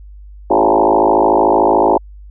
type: tone with frequency modulation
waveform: sine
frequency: 620 Hz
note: D#5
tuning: 6 cents flat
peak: -8 dBFS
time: 0.5-1.98 s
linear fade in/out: 10 ms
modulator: 53.6 Hz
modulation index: 5.9
effects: added 50 Hz sine -33 dBFS peak until 2.3 s